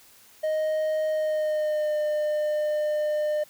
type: tone with pitch glide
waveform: triangle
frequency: 622.3 to 603.5 Hz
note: D#5 to D5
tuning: 0 to +47 cents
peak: -21 dBFS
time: 0.43-3.44 s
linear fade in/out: 10 ms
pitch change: -53 cents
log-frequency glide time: 1.09-1.98 s
effects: white hiss -54 dBFS RMS until 3.49 s